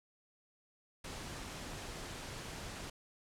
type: noise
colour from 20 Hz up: pink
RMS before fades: -45 dBFS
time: 1.04-2.9 s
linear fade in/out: 5 ms
effects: low-pass 9000 Hz 12 dB/octave